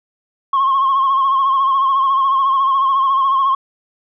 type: tone with vibrato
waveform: sine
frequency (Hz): 1079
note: C#6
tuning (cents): -47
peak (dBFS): -10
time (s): 0.53-3.55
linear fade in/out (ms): 5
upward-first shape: sine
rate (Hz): 14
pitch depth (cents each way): 51
effects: tanh soft clip ceiling -9 dBFS